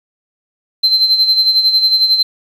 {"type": "tone with tremolo", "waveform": "sine", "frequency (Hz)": 4100, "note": "C8", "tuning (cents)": -36, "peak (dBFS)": -5, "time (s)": [0.83, 2.23], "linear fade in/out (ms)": 10, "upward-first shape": "sine", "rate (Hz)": 11, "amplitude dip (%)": 65, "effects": ["tanh soft clip ceiling -4 dBFS", "7-bit"]}